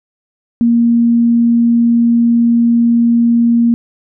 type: tone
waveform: sine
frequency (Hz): 234.5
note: A#3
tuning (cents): +11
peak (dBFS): -7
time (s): 0.61-3.74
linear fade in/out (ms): 0
effects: none